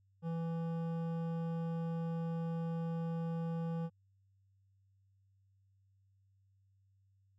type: tone with hard clipping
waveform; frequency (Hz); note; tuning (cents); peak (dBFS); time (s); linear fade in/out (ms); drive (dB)
sine; 165.8; E3; +10; -37; 0.22-3.9; 50; 12
effects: added 97 Hz sine -68 dBFS peak until 7.38 s